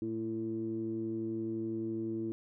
15% pulse tone with low-pass filter, 111.8 Hz, A2, 28 cents sharp, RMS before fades -36 dBFS, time 0.02-2.32 s, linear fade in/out 0 ms, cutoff 310 Hz, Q 8.9, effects none

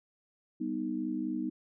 sine chord, G augmented, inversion none, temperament equal, 196 / 246.9 / 311.1 Hz, G3 / B3 / D#4, 0 / 0 / 0 cents, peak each -39 / -35 / -34 dBFS, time 0.6-1.5 s, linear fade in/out 10 ms, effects none

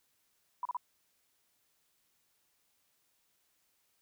sine tone bursts, 987.8 Hz, B5, in tune, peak -32 dBFS, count 3, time 0.63-0.769 s, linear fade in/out 2 ms, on 23 ms, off 35 ms, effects white hiss -75 dBFS RMS until 4.01 s

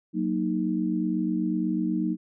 sine chord, D# minor, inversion first, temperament equal, 185 / 233.1 / 311.1 Hz, F#3 / A#3 / D#4, 0 / 0 / 0 cents, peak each -28 / -29 / -27 dBFS, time 0.13-2.17 s, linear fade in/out 50 ms, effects none

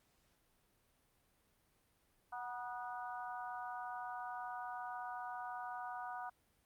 harmonic tone with a mistuned harmonic, 246.1 Hz, B3, 6 cents flat, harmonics 3 / 4 / 5 / 6, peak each -45 / -47 / -49 / -51 dBFS, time 2.32-6.3 s, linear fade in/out 10 ms, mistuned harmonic 4, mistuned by -37 cents, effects pink hiss -75 dBFS RMS until 6.65 s + Opus 48 kbps

